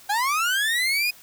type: linear sweep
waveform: 30% pulse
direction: up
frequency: 785 to 2509 Hz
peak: -18 dBFS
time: 0.09-1.11 s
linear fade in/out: 10 ms
effects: white hiss -49 dBFS RMS until 1.22 s